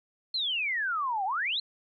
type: exponential two-way sweep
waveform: sine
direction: down then up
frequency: 4277 to 740 to 4277 Hz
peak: -27 dBFS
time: 0.34-1.6 s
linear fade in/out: 5 ms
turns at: 1.25 s
effects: none